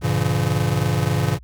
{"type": "chord", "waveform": "square", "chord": "G diminished seventh", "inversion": "none", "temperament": "just", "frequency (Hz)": [98, 117.6, 141.12, 169.34], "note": ["G2", "Bb2", "Db3", "Fb3"], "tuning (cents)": [0, 16, 31, 47], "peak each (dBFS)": [-25, -24, -23, -26], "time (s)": [0.01, 1.39], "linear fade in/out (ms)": 50, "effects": ["added 60 Hz sine -41 dBFS peak until 1.43 s"]}